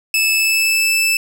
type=tone with pitch glide; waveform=sawtooth; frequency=2617 to 2635 Hz; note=E7 to E7; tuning=-13 to -1 cents; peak=-10 dBFS; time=0.14-1.17 s; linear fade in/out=2 ms; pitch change=+12 cents; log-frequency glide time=0.32-0.9 s; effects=none